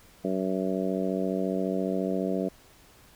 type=harmonic tone; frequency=94.5 Hz; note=F#2; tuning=37 cents sharp; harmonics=2 / 3 / 4 / 5 / 6 / 7; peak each=-30 / -32 / -33 / -34 / -35 / -35 dBFS; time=0.24-2.49 s; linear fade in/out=10 ms; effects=pink hiss -56 dBFS RMS until 3.15 s